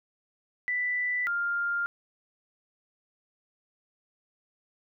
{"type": "tone pair in turn", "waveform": "sine", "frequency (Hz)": [1980, 1400.1], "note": ["B6", "F6"], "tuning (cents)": [4, 4], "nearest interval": "tritone", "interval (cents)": 600, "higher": "first", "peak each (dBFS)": -26, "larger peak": "neither", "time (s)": [[0.68, 1.27], [1.27, 1.86]], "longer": "neither", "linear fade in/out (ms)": 0, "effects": []}